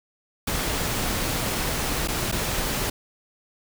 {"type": "noise with dropouts", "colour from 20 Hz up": "pink", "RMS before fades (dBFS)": -26, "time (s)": [0.47, 2.9], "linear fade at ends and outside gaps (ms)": 5, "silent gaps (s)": [[2.076, 2.083], [2.316, 2.323]], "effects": []}